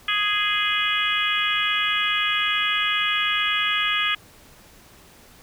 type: harmonic tone with a mistuned harmonic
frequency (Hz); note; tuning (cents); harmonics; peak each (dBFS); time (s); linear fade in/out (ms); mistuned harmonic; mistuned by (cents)
415.3; G#4; 0; 3 / 4 / 5 / 6 / 7 / 8; -27 / -27 / -27 / -27 / -27 / -27; 0.08-4.15; 5; 7; +17
effects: pink hiss -50 dBFS RMS until 5.42 s